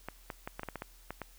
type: clicks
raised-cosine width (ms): 0.5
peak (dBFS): -23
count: 10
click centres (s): 0.086 / 0.302 / 0.475 / 0.595 / 0.633 / 0.687 / 0.757 / 0.821 / 1.106 / 1.217
effects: added 41 Hz sine -56 dBFS peak until 1.38 s + white hiss -61 dBFS RMS until 1.38 s